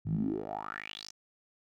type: tone with band-pass filter sweep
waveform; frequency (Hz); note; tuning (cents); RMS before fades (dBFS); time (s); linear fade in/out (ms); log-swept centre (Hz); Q
10% pulse; 52.2; G#1; +10; -36; 0.05-1.12; 20; 120 to 6300; 7
effects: none